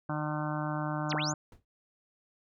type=harmonic tone; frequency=151.4 Hz; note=D#3; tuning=47 cents flat; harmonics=1 / 2 / 4 / 5 / 6 / 7 / 8 / 9 / 10; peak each=-34 / -37 / -40 / -41 / -42 / -42 / -43 / -44 / -44 dBFS; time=0.09-1.34 s; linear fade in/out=5 ms
type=linear two-way sweep; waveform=sine; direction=down then up; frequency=7370 to 185 to 7370 Hz; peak=-32 dBFS; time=1.09-1.33 s; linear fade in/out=20 ms; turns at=1.14 s
type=noise with exponential decay; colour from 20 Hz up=brown; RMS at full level=-45 dBFS; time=1.52-1.65 s; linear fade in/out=2 ms; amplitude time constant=27 ms
effects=none